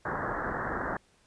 white low-pass noise, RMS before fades -33 dBFS, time 0.05-0.97 s, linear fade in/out 5 ms, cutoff 1800 Hz, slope 96 dB/octave, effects pink hiss -65 dBFS RMS until 1.26 s + resampled to 22050 Hz

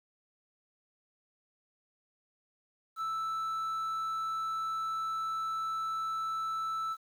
triangle tone with quantisation, 1318.5 Hz, E6, in tune, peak -30 dBFS, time 2.96-6.97 s, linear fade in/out 50 ms, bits 10, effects none

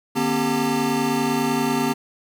square tone cluster, 149.9 / 239.6 / 269.7 / 394.2 / 902 Hz, D3 / A#3 / C#4 / G4 / A5, +36 / +48 / -47 / +10 / +43 cents, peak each -32 / -24 / -26 / -27 / -28 dBFS, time 0.15-1.94 s, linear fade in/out 20 ms, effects none

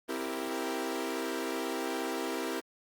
sawtooth chord, C dominant seventh, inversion none, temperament equal, 261.6 / 329.6 / 392 / 466.2 Hz, C4 / E4 / G4 / Bb4, 0 / 0 / 0 / 0 cents, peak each -35 / -33 / -34 / -35 dBFS, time 0.08-2.61 s, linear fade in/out 20 ms, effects Opus 24 kbps

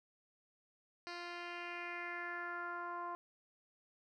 10% pulse tone with low-pass filter sweep, 348.4 Hz, F4, 4 cents flat, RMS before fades -44 dBFS, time 1.07-3.15 s, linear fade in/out 0 ms, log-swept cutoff 4200 to 1000 Hz, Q 3.3, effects none

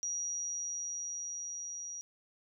sine tone with level ramp, 5760 Hz, F#8, 47 cents flat, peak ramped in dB -33 to -40 dBFS, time 0.03-2.01 s, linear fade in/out 0 ms, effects none

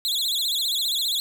40% pulse tone with vibrato, 3729 Hz, A#7, in tune, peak -21 dBFS, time 0.05-1.2 s, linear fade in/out 0 ms, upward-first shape sine, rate 15 Hz, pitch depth 200 cents each way, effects 10-bit

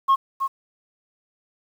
sine tone with echo, 1082 Hz, C#6, 42 cents flat, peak -11 dBFS, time 0.08-0.16 s, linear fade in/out 20 ms, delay 320 ms, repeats 1, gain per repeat -9 dB, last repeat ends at 0.48 s, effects tanh soft clip ceiling -12 dBFS + 8-bit

